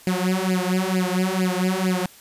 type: tone with flanger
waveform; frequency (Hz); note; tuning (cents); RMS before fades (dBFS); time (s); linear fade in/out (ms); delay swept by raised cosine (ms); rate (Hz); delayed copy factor
sawtooth; 185; F#3; 0; -22; 0.07-2.06; 2; 0.41 to 5.01; 2.2; +1
effects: white hiss -48 dBFS RMS until 2.2 s + resampled to 32000 Hz